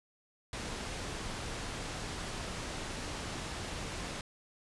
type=low-pass noise; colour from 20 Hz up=pink; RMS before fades=-40 dBFS; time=0.53-4.21 s; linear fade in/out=2 ms; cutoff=8200 Hz; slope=12 dB/octave; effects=resampled to 24000 Hz